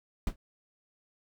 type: noise with exponential decay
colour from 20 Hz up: brown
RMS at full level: -24 dBFS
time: 0.27-0.36 s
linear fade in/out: 2 ms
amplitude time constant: 19 ms
effects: none